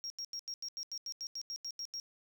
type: tone bursts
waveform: sine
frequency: 5588 Hz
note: F8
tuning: in tune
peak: -36 dBFS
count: 14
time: 0.04-1.999 s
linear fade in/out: 0 ms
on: 61 ms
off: 85 ms
effects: tanh soft clip ceiling -36 dBFS + 11-bit